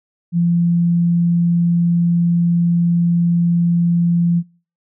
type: tone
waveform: sine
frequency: 171.5 Hz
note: F3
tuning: 31 cents flat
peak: -12 dBFS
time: 0.32-4.43 s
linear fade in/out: 50 ms
effects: noise-tail reverb RT60 0.4 s tail -24 dB re dry